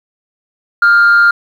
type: tone with frequency modulation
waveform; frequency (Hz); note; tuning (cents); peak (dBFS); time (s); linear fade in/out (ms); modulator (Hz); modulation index
sine; 1400; F6; +4; -3; 0.82-1.31; 5; 176; 0.29
effects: tanh soft clip ceiling -3 dBFS + 7-bit